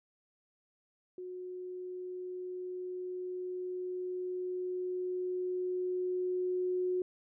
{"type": "tone with level ramp", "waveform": "sine", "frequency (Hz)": 364.6, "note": "F#4", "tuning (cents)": -25, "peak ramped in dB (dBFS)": [-40, -29], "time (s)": [1.18, 7.02], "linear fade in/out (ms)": 2, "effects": []}